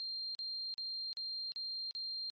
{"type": "tone bursts", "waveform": "sine", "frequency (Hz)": 4186, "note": "C8", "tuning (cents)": 0, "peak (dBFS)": -38, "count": 6, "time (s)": [0, 2.3], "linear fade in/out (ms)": 0, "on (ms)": 350, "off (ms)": 40, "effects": ["MP3 32 kbps"]}